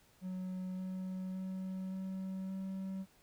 triangle tone with pitch steps, 185 / 186.5 / 188.02 / 189.54 / 191.08 Hz, F#3 / F#3 / F#3 / F#3 / G3, 0 / +14 / +28 / +42 / -44 cents, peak -36 dBFS, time 0.21-3.06 s, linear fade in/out 50 ms, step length 570 ms, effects pink hiss -67 dBFS RMS until 3.22 s

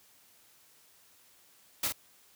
white noise with echo, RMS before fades -30 dBFS, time 1.83-1.88 s, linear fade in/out 5 ms, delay 44 ms, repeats 1, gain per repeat -5 dB, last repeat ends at 1.924 s, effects white hiss -62 dBFS RMS until 2.35 s + high-pass 60 Hz 12 dB/octave

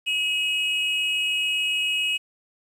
triangle tone pair together, 2553 / 2900 Hz, D#7 / F#7, +44 / -35 cents, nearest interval major second, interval 221 cents, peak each -23 dBFS, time 0.06-2.18 s, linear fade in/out 20 ms, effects resampled to 32000 Hz + 9-bit

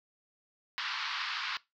pink band-pass noise, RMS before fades -36 dBFS, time 0.78-1.57 s, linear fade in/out 0 ms, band 1000 to 4900 Hz, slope 48 dB/octave, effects noise-tail reverb RT60 0.2 s tail -20 dB re dry

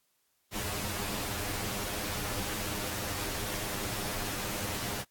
pink noise with comb filter, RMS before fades -35 dBFS, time 0.51-5.05 s, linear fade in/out 50 ms, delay 9.8 ms, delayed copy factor +0.75, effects white hiss -74 dBFS RMS until 5.1 s + AAC 64 kbps

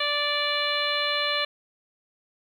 harmonic tone, 585 Hz, D5, 7 cents flat, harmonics 1 / 2 / 3 / 4 / 5 / 6 / 7, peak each -31 / -31 / -31 / -31 / -31 / -31 / -31 dBFS, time 0-1.45 s, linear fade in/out 5 ms, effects 9-bit

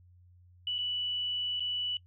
sine tone with dropouts, 2960 Hz, F#7, in tune, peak -30 dBFS, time 0.67-1.97 s, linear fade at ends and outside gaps 2 ms, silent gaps 0.783-0.787 / 1.597-1.604 s, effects noise-tail reverb RT60 0.1 s tail -22 dB re dry + added 89 Hz sine -56 dBFS peak until 2.06 s

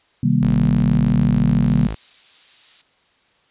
sine chord, C minor seventh, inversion none, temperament just, 130.81 / 156.98 / 196.22 / 235.5 Hz, C3 / Eb3 / G3 / Bb3, 0 / +16 / +2 / +18 cents, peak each -19 dBFS, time 0.23-1.87 s, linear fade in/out 5 ms
sawtooth tone, 53.5 Hz, A1, 48 cents flat, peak -20 dBFS, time 0.42-1.95 s, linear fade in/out 10 ms
violet noise, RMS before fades -34 dBFS, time 1.68-2.82 s, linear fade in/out 10 ms
effects white hiss -59 dBFS RMS until 3.5 s + resampled to 8000 Hz

